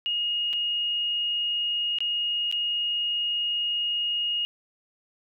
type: tone with dropouts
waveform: sine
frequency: 2865 Hz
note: F7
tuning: 44 cents sharp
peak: -24 dBFS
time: 0.06-4.45 s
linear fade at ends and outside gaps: 0 ms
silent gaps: 0.53-0.534 / 1.986-2.005 / 2.514-2.525 s
effects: none